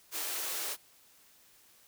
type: high-pass noise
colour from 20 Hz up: white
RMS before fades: -36 dBFS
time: 0.11-0.77 s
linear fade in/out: 50 ms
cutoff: 300 Hz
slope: 96 dB/octave
effects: white hiss -62 dBFS RMS until 1.87 s